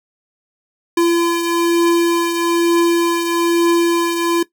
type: beating tone pair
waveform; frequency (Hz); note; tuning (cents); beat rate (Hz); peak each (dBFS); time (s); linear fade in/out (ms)
square; 340 / 341.1; F4 / F4; -46 / -41; 1.1; -14 / -22; 0.97-4.43; 5
effects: noise-tail reverb RT60 0.1 s tail -17 dB re dry